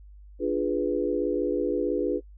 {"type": "chord", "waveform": "sine", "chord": "D diminished seventh", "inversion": "none", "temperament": "equal", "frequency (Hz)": [293.7, 349.2, 415.3, 493.9], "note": ["D4", "F4", "Ab4", "Cb5"], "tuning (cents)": [0, 0, 0, 0], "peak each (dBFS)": -29, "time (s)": [0.39, 2.21], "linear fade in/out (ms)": 50, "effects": ["noise-tail reverb RT60 0.1 s tail -25 dB re dry", "added 50 Hz sine -45 dBFS peak until 2.37 s"]}